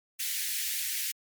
white high-pass noise, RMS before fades -32 dBFS, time 0.19-1.12 s, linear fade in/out 10 ms, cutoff 1700 Hz, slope 48 dB/octave, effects MP3 96 kbps

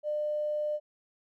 triangle tone with tanh clipping, 600 Hz, D5, 37 cents sharp, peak -28 dBFS, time 0.03-0.8 s, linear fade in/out 50 ms, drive 3 dB, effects none

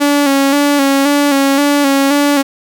sawtooth tone with vibrato, 281.3 Hz, C#4, 26 cents sharp, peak -5 dBFS, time 0-2.43 s, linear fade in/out 20 ms, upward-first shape square, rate 1.9 Hz, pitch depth 39 cents each way, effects none

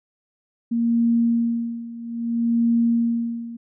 sine tone with tremolo, 233.1 Hz, A#3, in tune, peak -15 dBFS, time 0.71-3.57 s, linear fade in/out 10 ms, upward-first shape sine, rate 0.61 Hz, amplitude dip 85%, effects none

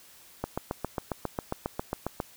click train, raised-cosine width 1 ms, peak -15 dBFS, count 14, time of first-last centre 0.44-2.202 s, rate 7.38 Hz, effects white hiss -54 dBFS RMS until 2.36 s

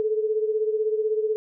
sine beating tone pair, 430 / 446 Hz, A4 / A4, -40 / +23 cents, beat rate 16 Hz, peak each -22 / -28 dBFS, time 0-1.36 s, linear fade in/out 0 ms, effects none

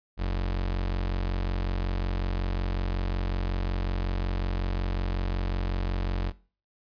35% pulse tone, 45.44 Hz, F#1, 31 cents flat, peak -24 dBFS, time 0.17-6.33 s, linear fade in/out 50 ms, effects noise-tail reverb RT60 0.4 s tail -20 dB re dry + resampled to 11025 Hz

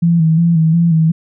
sine tone with vibrato, 164.81 Hz, E3, in tune, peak -8 dBFS, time 0.02-1.12 s, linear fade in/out 10 ms, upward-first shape square, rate 2.8 Hz, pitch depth 47 cents each way, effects none

